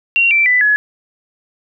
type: tone with pitch steps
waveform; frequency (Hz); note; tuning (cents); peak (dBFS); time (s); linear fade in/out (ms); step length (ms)
sine; 2751 / 2340 / 1990.7 / 1693.4; F7 / D7 / B6 / G#6; -27 / -7 / +13 / +33; -9; 0.16-0.76; 0; 150
effects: none